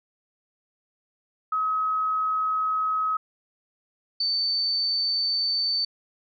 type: tone pair in turn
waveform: sine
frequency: 1275 / 4544 Hz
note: D#6 / C#8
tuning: +42 / +42 cents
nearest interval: octave + minor seventh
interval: 2200 cents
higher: second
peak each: -22 dBFS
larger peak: neither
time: 1.52-3.17 / 4.2-5.85 s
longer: neither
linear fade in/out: 5 ms
effects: none